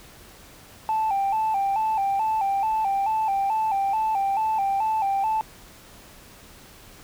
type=tone with vibrato; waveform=sine; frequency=830.6 Hz; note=G#5; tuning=in tune; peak=-19 dBFS; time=0.89-5.41 s; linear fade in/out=0 ms; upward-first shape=square; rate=2.3 Hz; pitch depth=93 cents each way; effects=tanh soft clip ceiling -18 dBFS + pink hiss -48 dBFS RMS until 7.03 s